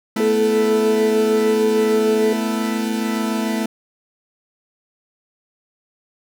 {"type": "chord", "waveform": "40% pulse", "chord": "A suspended second", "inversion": "none", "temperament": "equal", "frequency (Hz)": [220, 246.9, 329.6], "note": ["A3", "B3", "E4"], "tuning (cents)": [0, 0, 0], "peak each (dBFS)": [-20, -25, -26], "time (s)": [0.16, 3.66], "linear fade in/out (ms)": 5}
{"type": "tone", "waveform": "sine", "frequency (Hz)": 433.4, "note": "A4", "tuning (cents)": -26, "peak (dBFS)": -15, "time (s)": [0.2, 2.33], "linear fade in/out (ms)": 2}
{"effects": []}